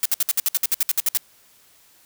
blue noise bursts, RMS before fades -19 dBFS, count 14, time 0.03-1.173 s, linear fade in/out 0 ms, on 25 ms, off 61 ms, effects white hiss -55 dBFS RMS until 2.05 s

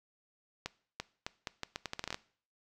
accelerating click train, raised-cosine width 0.2 ms, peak -19 dBFS, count 14, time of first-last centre 0.66-2.144 s, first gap 340 ms, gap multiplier 0.78, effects noise-tail reverb RT60 0.5 s tail -20 dB re dry

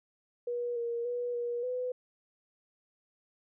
sine tone with pitch steps, 482.2 / 469.9 / 486.1 / 478.4 / 501 Hz, B4 / A#4 / B4 / A#4 / B4, -41 / +14 / -28 / +45 / +25 cents, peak -31 dBFS, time 0.47-1.92 s, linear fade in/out 5 ms, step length 290 ms, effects none

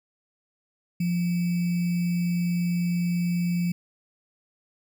sine tone with sample-and-hold, 174.61 Hz, F3, in tune, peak -22 dBFS, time 1-3.72 s, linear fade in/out 5 ms, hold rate 2450 Hz, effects none

